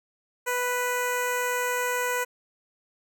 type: tone with notch filter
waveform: 10% pulse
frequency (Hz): 493.9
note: B4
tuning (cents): 0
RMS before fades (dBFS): -27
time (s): 0.46-2.25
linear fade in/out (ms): 20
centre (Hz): 3500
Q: 1.2
effects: none